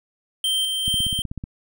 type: tone with tremolo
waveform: square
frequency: 3136 Hz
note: G7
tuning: in tune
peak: -20 dBFS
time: 0.44-1.22 s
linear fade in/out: 2 ms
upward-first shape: square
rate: 2.4 Hz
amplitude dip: 30%
type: click train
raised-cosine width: 5 ms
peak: -18 dBFS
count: 10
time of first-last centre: 0.88-1.439 s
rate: 16.1 Hz
effects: none